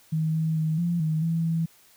sine tone with pitch steps, 158.2 / 159.7 / 157.6 / 172.2 / 157.1 / 165 / 164.1 Hz, D#3 / D#3 / D#3 / F3 / D#3 / E3 / E3, +29 / +45 / +23 / -24 / +17 / +2 / -8 cents, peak -22 dBFS, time 0.12-1.66 s, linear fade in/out 10 ms, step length 220 ms, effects white hiss -57 dBFS RMS until 1.96 s

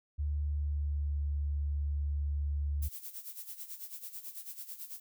sine tone with pitch glide, 73.42 to 72.33 Hz, D2 to D2, 0 to -26 cents, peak -30 dBFS, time 0.18-2.89 s, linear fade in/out 20 ms, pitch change -26 cents, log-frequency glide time 0.44-1.22 s
violet noise with tremolo, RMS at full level -42 dBFS, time 2.82-5 s, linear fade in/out 5 ms, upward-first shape sine, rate 9.1 Hz, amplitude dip 75%
effects none

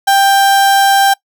35% pulse tone, 789 Hz, G5, 11 cents sharp, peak -5 dBFS, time 0.07-1.14 s, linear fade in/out 10 ms, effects noise-tail reverb RT60 0.1 s tail -23 dB re dry

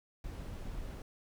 brown noise, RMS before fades -42 dBFS, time 0.24-1.02 s, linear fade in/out 2 ms, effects none

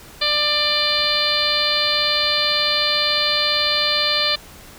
harmonic tone with a mistuned harmonic, 594 Hz, D5, 20 cents sharp, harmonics 1 / 2 / 3 / 4 / 5 / 6 / 7 / 8, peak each -27 / -27 / -27 / -26 / -26 / -23 / -21 / -25 dBFS, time 0.21-4.36 s, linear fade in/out 10 ms, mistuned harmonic 8, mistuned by -18 cents, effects pink hiss -42 dBFS RMS until 4.78 s

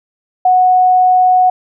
sine tone, 736 Hz, F#5, 9 cents flat, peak -6 dBFS, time 0.45-1.5 s, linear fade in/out 5 ms, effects none

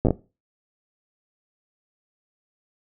slowing click train, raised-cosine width 2 ms, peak -6 dBFS, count 5, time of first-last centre 0.05-0.107 s, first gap 8 ms, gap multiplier 1.4, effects noise-tail reverb RT60 0.3 s tail -19 dB re dry

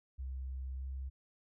sine tone with pitch glide, 65.41 to 66.25 Hz, C2 to C2, 0 to +22 cents, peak -38 dBFS, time 0.18-1.1 s, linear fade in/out 20 ms, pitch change +22 cents, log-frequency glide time 0.77-0.83 s, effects none

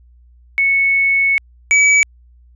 sine / square tone pair in turn, 2208 / 2285 Hz, C#7 / D7, -7 / -48 cents, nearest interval minor second, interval 59 cents, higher second, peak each -11 / -9 dBFS, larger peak second, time 0.58-1.38 / 1.71-2.03 s, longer first, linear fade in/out 0 ms, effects added 60 Hz sine -44 dBFS peak until 2.55 s + resampled to 22050 Hz

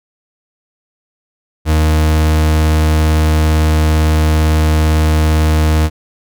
40% pulse tone, 77.78 Hz, D#2, in tune, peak -8 dBFS, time 1.65-5.9 s, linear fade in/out 50 ms, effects none

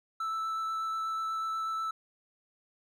triangle tone with vibrato, 1318.5 Hz, E6, in tune, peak -29 dBFS, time 0.2-1.91 s, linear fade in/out 5 ms, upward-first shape sine, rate 8.2 Hz, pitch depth 8 cents each way, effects none

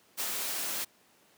white noise with ADSR envelope, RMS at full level -32 dBFS, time 0.17-0.85 s, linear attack 31 ms, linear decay 52 ms, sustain -2 dB, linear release 14 ms, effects pink hiss -63 dBFS RMS until 1.37 s + high-pass 200 Hz 12 dB/octave

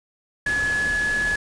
sine tone in noise, 1700 Hz, G#6, 40 cents sharp, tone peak -20 dBFS, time 0.46-1.36 s, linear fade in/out 5 ms, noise pink, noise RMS -32 dBFS, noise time 0.46-1.36 s, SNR +9 dB, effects resampled to 22050 Hz

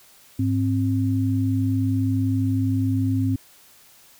sine tone pair together, 103.79 / 264.2 Hz, G#2 / C4, -1 / +17 cents, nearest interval octave + major third, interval 1618 cents, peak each -21 / -22 dBFS, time 0.39-3.36 s, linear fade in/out 5 ms, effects white hiss -52 dBFS RMS until 4.19 s

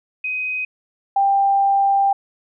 sine tone pair in turn, 2512 / 791.2 Hz, D#7 / G5, +16 / +16 cents, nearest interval octave + minor sixth, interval 2000 cents, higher first, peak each -21 / -13 dBFS, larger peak second, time 0.24-0.65 / 1.16-2.13 s, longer second, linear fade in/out 5 ms, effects none

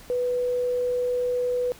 sine tone, 493.9 Hz, B4, in tune, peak -22 dBFS, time 0.1-1.72 s, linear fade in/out 0 ms, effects pink hiss -48 dBFS RMS until 1.79 s

